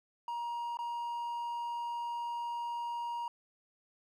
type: tone with dropouts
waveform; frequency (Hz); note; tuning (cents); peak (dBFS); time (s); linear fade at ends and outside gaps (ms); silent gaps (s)
triangle; 946; A#5; +25; -33; 0.28-3.28; 2; 0.771-0.789
effects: none